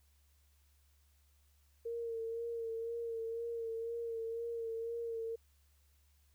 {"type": "tone with vibrato", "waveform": "sine", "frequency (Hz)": 460, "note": "A#4", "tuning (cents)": -23, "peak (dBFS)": -37, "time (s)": [1.85, 5.36], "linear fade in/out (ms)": 10, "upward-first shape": "sine", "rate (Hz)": 2, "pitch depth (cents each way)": 30, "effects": ["added 71 Hz sine -67 dBFS peak until 6.34 s", "white hiss -75 dBFS RMS until 6.34 s"]}